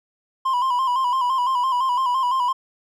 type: tone with vibrato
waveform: triangle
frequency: 1016 Hz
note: B5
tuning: 49 cents sharp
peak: -16 dBFS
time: 0.45-2.53 s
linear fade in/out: 10 ms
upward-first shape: square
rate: 5.9 Hz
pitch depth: 63 cents each way
effects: none